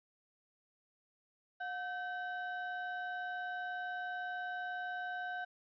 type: ring-modulated tone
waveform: triangle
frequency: 1133 Hz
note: C#6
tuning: 37 cents sharp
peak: -33 dBFS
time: 1.6-5.45 s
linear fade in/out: 10 ms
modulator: 411 Hz
effects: resampled to 11025 Hz + 12-bit